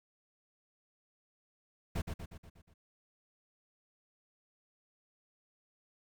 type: noise with echo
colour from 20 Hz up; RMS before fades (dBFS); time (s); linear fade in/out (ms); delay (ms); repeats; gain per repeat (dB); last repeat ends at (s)
brown; -34; 1.95-2.02; 10; 120; 6; -5; 2.74
effects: none